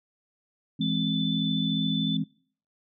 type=chord; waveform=sine; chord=E augmented; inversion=none; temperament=equal; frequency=164.81 / 207.7 / 261.6 Hz; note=E3 / G#3 / B#3; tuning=0 / 0 / 0 cents; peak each=-29 dBFS; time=0.79-2.24 s; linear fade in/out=10 ms
type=tone with vibrato; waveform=sine; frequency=3512 Hz; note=A7; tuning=4 cents flat; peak=-30 dBFS; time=0.81-2.17 s; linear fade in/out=5 ms; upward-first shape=triangle; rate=16 Hz; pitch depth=17 cents each way
effects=noise-tail reverb RT60 0.5 s tail -23 dB re dry

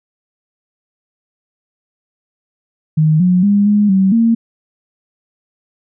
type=tone with pitch steps; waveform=sine; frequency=155.6 / 180.9 / 202.9 / 207.3 / 191.5 / 229.2 Hz; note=D#3 / F#3 / G#3 / G#3 / G3 / A#3; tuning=0 / -39 / -40 / -3 / -40 / -29 cents; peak=-8 dBFS; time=2.97-4.35 s; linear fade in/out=10 ms; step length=230 ms; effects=none

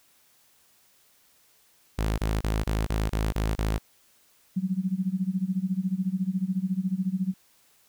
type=tone bursts; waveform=sawtooth; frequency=53.6 Hz; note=A1; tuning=45 cents flat; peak=-20 dBFS; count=8; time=1.98-3.783 s; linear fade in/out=10 ms; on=200 ms; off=29 ms
type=tone with tremolo; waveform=sine; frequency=187.5 Hz; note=F#3; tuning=23 cents sharp; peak=-21 dBFS; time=4.56-7.34 s; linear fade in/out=10 ms; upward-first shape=sine; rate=14 Hz; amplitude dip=90%
effects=white hiss -62 dBFS RMS until 7.88 s

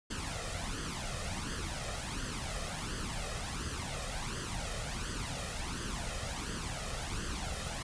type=noise with flanger; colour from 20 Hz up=pink; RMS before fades=-38 dBFS; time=0.1-7.83 s; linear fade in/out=10 ms; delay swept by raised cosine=0.63 to 1.63 ms; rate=1.4 Hz; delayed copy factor=+0.65; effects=resampled to 22050 Hz

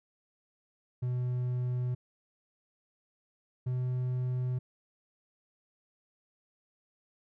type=tone pair in turn; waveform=triangle; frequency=124.5 / 126.17 Hz; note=B2 / B2; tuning=+14 / +37 cents; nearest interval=unison; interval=23 cents; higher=second; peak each=-27 dBFS; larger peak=neither; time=1.02-1.95 / 3.66-4.59 s; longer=neither; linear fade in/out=10 ms; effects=none

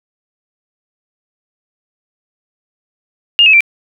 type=tone with pitch steps; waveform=sine; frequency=2829 / 2579 / 2352 Hz; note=F7 / E7 / D7; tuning=+22 / -39 / +2 cents; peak=-4 dBFS; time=3.39-3.606 s; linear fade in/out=0 ms; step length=72 ms; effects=none

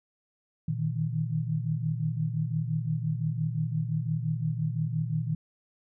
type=tone cluster; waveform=sine; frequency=118.6 / 154.1 / 159.9 Hz; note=A#2 / D#3 / D#3; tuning=+30 / -16 / +48 cents; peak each=-31 dBFS; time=0.68-5.35 s; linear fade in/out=5 ms; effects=none

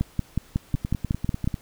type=two click trains; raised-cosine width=5 ms; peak=-14 / -10 dBFS; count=9 / 9; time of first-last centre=0.75-1.542 / 0.01-1.475 s; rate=10.1 / 5.46 Hz; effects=pink hiss -53 dBFS RMS until 1.61 s

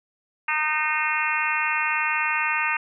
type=harmonic tone with a mistuned harmonic; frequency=306.9 Hz; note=D#4; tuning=24 cents flat; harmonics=3 / 4 / 5 / 6 / 7 / 8 / 9; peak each=-29 / -29 / -29 / -29 / -29 / -29 / -29 dBFS; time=0.48-2.77 s; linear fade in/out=5 ms; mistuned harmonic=9; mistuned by=-38 cents; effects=none

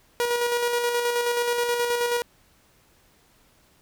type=tone with tremolo; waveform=sawtooth; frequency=479.7 Hz; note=A#4; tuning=50 cents sharp; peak=-17 dBFS; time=0.2-2.22 s; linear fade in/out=0 ms; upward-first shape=square; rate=9.4 Hz; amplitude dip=35%; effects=pink hiss -60 dBFS RMS until 3.81 s

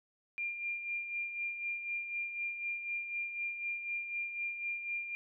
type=tone with tremolo; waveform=sine; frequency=2395 Hz; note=D7; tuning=33 cents sharp; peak=-33 dBFS; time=0.38-5.15 s; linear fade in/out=0 ms; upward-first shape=sine; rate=4 Hz; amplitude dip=55%; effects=none

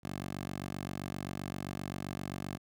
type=tone with high-pass filter; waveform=10% pulse; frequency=47.64 Hz; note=G1; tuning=49 cents flat; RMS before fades=-40 dBFS; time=0.03-2.58 s; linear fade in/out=20 ms; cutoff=120 Hz; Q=0.8; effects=none

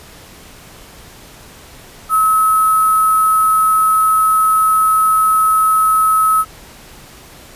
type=tone with sample-and-hold; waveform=sine; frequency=1289 Hz; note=E6; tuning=39 cents flat; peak=-9 dBFS; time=2.09-6.45 s; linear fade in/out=50 ms; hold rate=11025 Hz; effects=pink hiss -39 dBFS RMS until 7.55 s + resampled to 32000 Hz

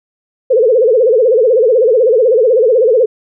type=tone with vibrato; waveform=sine; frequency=475 Hz; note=A#4; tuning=33 cents sharp; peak=-6 dBFS; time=0.5-3.06 s; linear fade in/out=10 ms; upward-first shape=sine; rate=16 Hz; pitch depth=190 cents each way; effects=none

